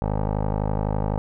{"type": "tone with low-pass filter", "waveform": "15% pulse", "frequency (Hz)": 51.9, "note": "G#1", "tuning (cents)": 0, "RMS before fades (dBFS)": -24, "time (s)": [0.02, 1.18], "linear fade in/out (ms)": 0, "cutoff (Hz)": 810, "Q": 2.3, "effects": []}